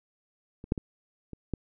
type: clicks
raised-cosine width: 3 ms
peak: -29 / -11 / -21 / -27 / -17 dBFS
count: 5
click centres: 0.641 / 0.721 / 0.778 / 1.333 / 1.537 s
effects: none